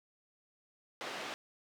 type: band-pass noise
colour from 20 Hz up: pink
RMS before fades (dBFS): -42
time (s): 1.01-1.34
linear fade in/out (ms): 0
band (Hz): 430 to 4200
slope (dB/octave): 12
effects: none